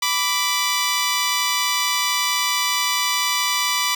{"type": "tone pair together", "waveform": "10% pulse", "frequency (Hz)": [991, 1166.9], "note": ["B5", "D6"], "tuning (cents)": [6, -11], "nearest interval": "minor third", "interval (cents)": 283, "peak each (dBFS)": -13, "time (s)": [0.02, 3.95], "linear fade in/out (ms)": 5, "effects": []}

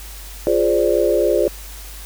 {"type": "chord", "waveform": "sine", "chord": "D half-diminished seventh", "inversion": "first", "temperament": "equal", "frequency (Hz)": [349.2, 415.3, 523.3, 587.3], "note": ["F4", "Ab4", "C5", "D5"], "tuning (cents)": [0, 0, 0, 0], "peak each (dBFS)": -19, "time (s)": [0.47, 1.48], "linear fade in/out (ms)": 0, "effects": ["added 50 Hz sine -34 dBFS peak until 2.05 s", "white hiss -38 dBFS RMS until 2.05 s"]}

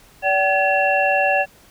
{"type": "tone cluster", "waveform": "sine", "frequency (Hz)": [575, 765, 1699, 2716], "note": ["D5", "G5", "G#6", "F7"], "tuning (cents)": [-37, -42, 39, -49], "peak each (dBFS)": [-20, -19, -22, -21], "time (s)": [0.22, 1.46], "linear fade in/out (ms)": 50, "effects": ["pink hiss -50 dBFS RMS until 1.7 s"]}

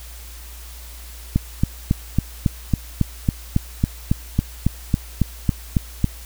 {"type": "click train", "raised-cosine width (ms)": 5, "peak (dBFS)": -3, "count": 18, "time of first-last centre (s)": [1.36, 6.043], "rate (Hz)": 3.63, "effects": ["added 58 Hz sine -36 dBFS peak until 6.25 s", "white hiss -42 dBFS RMS until 6.25 s"]}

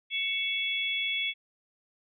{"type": "tone cluster", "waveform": "sine", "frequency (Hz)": [2224, 2650, 3379], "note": ["C#7", "E7", "G#7"], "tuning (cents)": [5, 9, 29], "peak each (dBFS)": [-31, -35, -31], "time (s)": [0.1, 1.34], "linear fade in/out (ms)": 50, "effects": []}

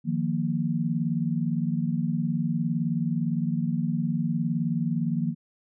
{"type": "chord", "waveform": "sine", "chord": "Eb suspended second", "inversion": "none", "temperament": "just", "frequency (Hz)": [155.56, 175.01, 233.3], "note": ["Eb3", "F3", "Bb3"], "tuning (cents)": [0, 4, 2], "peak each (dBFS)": -28, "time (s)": [0.04, 5.35], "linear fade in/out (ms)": 50, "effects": []}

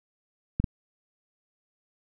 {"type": "clicks", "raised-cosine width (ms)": 5, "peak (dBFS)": -12, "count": 2, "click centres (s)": [0.6, 0.642], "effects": []}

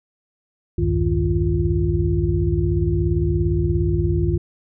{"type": "tone cluster", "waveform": "sine", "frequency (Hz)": [63.3, 83.8, 100.9, 157.1, 346.9], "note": ["B1", "E2", "G#2", "D#3", "F4"], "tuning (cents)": [43, 29, -49, 17, -12], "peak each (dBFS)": -23, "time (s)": [0.78, 4.38], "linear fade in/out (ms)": 5, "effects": []}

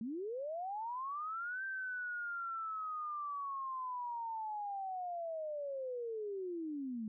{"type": "linear two-way sweep", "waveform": "sine", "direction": "up then down", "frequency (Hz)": [210, 1571, 210], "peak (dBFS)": -38, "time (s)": [0.01, 7.08], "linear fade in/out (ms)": 2, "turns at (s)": 1.64, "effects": []}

